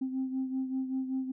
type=beating tone pair; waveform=sine; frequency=261.6 / 266.8 Hz; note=C4 / C4; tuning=0 / +34 cents; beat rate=5.2 Hz; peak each=-30 / -37 dBFS; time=0.01-1.32 s; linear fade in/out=10 ms; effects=tanh soft clip ceiling -25 dBFS